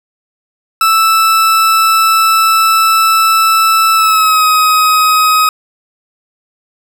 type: tone with pitch glide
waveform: 40% pulse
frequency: 1318.5 to 1262.6 Hz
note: E6 to D#6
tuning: 0 to +25 cents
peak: -6 dBFS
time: 0.81-5.49 s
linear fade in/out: 2 ms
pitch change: -75 cents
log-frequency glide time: 3.94-4.44 s
effects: none